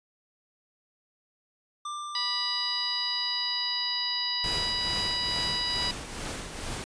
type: tone with exponential decay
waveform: square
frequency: 1186 Hz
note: D6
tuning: 17 cents sharp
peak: -33 dBFS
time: 1.85-5.4 s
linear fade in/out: 5 ms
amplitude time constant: 770 ms
type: harmonic tone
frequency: 980 Hz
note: B5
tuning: 14 cents flat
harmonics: 1 / 2 / 3 / 4 / 5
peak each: -39 / -38 / -36 / -32 / -30 dBFS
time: 2.15-5.91 s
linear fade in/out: 2 ms
type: noise with tremolo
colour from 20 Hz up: pink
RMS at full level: -34 dBFS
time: 4.44-6.84 s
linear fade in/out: 0 ms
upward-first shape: triangle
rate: 2.3 Hz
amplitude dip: 55%
type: click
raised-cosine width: 2 ms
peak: -27 dBFS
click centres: 6.193 s
effects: resampled to 22050 Hz

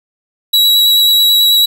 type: tone with vibrato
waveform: 45% pulse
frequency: 3893 Hz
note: B7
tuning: 26 cents flat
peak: -6 dBFS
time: 0.53-1.66 s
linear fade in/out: 10 ms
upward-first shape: sine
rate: 9.2 Hz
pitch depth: 12 cents each way
effects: 8-bit

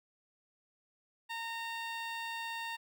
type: tone with notch filter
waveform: 15% pulse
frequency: 918 Hz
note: A#5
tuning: 27 cents flat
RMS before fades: -40 dBFS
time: 1.29-2.77 s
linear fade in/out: 20 ms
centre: 11000 Hz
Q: 0.62
effects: none

